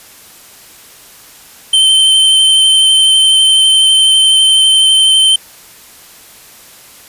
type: tone with vibrato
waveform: square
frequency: 3098 Hz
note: G7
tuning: 21 cents flat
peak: -6 dBFS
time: 1.73-5.36 s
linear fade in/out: 5 ms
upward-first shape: sine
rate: 12 Hz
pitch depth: 15 cents each way
effects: white hiss -38 dBFS RMS until 7.08 s + resampled to 32000 Hz